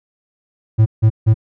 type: tone bursts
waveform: triangle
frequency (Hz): 110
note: A2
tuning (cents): 0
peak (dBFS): -5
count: 3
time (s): 0.78-1.343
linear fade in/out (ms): 20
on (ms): 81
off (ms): 160
effects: none